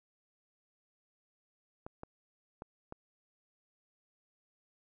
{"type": "clicks", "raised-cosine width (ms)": 1, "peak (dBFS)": -29, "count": 4, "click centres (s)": [1.865, 2.034, 2.621, 2.924], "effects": []}